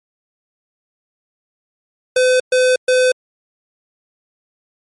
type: tone bursts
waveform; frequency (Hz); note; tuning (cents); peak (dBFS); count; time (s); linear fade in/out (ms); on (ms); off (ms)
square; 508; B4; +49; -11; 3; 2.16-3.12; 5; 240; 120
effects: MP3 48 kbps